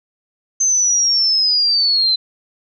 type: linear sweep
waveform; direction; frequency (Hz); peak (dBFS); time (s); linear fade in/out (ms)
sine; down; 6272 to 4038; -12; 0.6-2.16; 10
effects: none